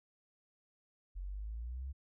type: exponential sweep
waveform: sine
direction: up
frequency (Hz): 44.2 to 69.3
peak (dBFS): -39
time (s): 1.15-1.93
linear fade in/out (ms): 20
effects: none